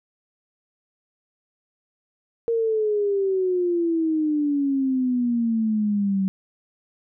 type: exponential sweep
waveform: sine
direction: down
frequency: 466.2 to 189.8 Hz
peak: -19 dBFS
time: 2.48-6.28 s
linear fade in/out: 0 ms
effects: none